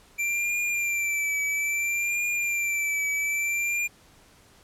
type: tone with vibrato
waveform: square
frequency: 2352 Hz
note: D7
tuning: 2 cents sharp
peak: -25 dBFS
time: 0.18-3.88 s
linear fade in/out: 20 ms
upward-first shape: triangle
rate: 0.6 Hz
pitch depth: 50 cents each way
effects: pink hiss -56 dBFS RMS until 4.63 s + low-pass 12000 Hz 12 dB/octave